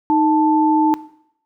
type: tone pair together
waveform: sine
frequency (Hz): 311.1 / 880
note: D#4 / A5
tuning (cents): 0 / 0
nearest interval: octave + tritone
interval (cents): 1800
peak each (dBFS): -15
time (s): 0.1-0.94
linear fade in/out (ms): 0
effects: noise-tail reverb RT60 0.7 s tail -18 dB re dry